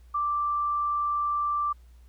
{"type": "tone", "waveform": "sine", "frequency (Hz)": 1174.7, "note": "D6", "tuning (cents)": 0, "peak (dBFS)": -24, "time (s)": [0.14, 1.73], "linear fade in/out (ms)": 10, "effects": ["added 60 Hz sine -49 dBFS peak until 2.08 s", "pink hiss -67 dBFS RMS until 2.08 s"]}